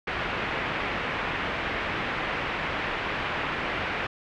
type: low-pass noise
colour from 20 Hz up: white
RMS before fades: -30 dBFS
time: 0.07-4.07 s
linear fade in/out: 5 ms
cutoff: 2500 Hz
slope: 24 dB/octave
effects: none